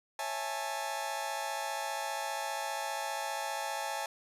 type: chord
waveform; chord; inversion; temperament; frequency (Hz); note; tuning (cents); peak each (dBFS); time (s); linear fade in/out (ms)
sawtooth; A major seventh; first; just; 550 / 660 / 825 / 880; C#5 / E5 / G#5 / A5; -14 / +2 / -12 / 0; -39 / -38 / -34 / -34; 0.19-4.06; 2
effects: resampled to 32000 Hz